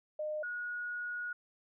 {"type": "tone pair in turn", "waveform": "sine", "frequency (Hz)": [610, 1450.8], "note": ["D#5", "F#6"], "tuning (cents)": [-34, -34], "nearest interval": "octave + minor third", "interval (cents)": 1500, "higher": "second", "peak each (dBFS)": [-34, -36], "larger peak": "first", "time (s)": [[0.19, 0.43], [0.43, 1.33]], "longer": "second", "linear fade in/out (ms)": 5, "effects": []}